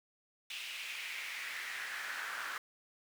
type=noise with high-pass filter sweep; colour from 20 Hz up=brown; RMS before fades=-42 dBFS; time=0.5-2.58 s; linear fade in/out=2 ms; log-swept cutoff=2800 to 1400 Hz; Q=3.3; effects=none